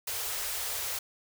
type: band-stop noise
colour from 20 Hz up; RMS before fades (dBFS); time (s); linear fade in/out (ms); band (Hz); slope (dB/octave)
white; -34; 0.07-0.99; 5; 120 to 390; 48
effects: none